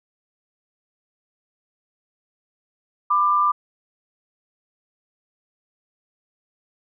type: tone pair together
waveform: sine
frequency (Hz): 1000 / 1189.2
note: B5 / D6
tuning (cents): +21 / +21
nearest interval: minor third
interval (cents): 300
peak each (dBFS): -23 / -16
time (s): 3.1-3.52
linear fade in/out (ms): 10
effects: none